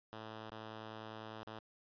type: tone with dropouts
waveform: 5% pulse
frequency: 110 Hz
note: A2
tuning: in tune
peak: -35 dBFS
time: 0.13-1.59 s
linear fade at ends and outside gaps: 0 ms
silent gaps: 0.502-0.518 / 1.431-1.47 s
effects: resampled to 11025 Hz